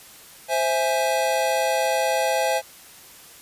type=chord; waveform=square; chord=C augmented; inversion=none; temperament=equal; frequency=523.3 / 659.3 / 830.6 Hz; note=C5 / E5 / G#5; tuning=0 / 0 / 0 cents; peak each=-25 dBFS; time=0.48-2.62 s; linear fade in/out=50 ms; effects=white hiss -46 dBFS RMS until 3.41 s + resampled to 32000 Hz